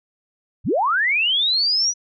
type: linear sweep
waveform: sine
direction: up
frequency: 51.91 to 5920 Hz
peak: -16 dBFS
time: 0.64-1.94 s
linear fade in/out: 50 ms
effects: none